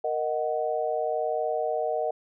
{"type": "chord", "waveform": "sine", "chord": "D# minor", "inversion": "second", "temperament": "equal with one note detuned", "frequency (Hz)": [466.2, 622.3, 743.4], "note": ["A#4", "D#5", "F#5"], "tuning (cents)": [0, 0, 8], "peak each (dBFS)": [-30, -28, -30], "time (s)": [0.04, 2.11], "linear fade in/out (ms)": 5, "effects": []}